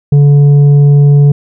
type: tone with tanh clipping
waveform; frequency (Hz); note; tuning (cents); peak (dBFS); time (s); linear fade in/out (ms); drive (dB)
sine; 143.7; D3; -37; -3; 0.12-1.32; 5; 5
effects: none